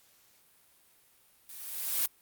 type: noise with level ramp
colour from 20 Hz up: blue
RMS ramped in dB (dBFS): -47 to -27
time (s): 1.49-2.06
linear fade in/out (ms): 2
effects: white hiss -64 dBFS RMS until 2.21 s + Opus 48 kbps